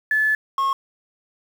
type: tone pair in turn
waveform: sine / triangle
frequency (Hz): 1730 / 1087.6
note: A6 / C#6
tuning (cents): -30 / -33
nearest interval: minor sixth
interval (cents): 803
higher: first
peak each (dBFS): -16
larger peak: neither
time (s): 0.11-0.35 / 0.58-0.73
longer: first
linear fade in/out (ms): 2
effects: 7-bit